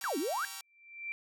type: chord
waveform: 5% pulse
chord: G diminished seventh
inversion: none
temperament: just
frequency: 784 / 940.8 / 1128.9 / 1354.7 Hz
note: G5 / Bb5 / Db6 / Fb6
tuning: 0 / +16 / +31 / +47 cents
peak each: -36 dBFS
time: 0.01-0.61 s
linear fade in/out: 2 ms
type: exponential two-way sweep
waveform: sine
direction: down then up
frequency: 1760 to 261.6 to 1677 Hz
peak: -31 dBFS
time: 0.04-0.45 s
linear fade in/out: 0 ms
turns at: 0.18 s
type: tone with exponential growth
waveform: sine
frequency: 2349 Hz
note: D7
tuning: in tune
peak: -33 dBFS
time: 0.61-1.12 s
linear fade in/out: 0 ms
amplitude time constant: 110 ms
effects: none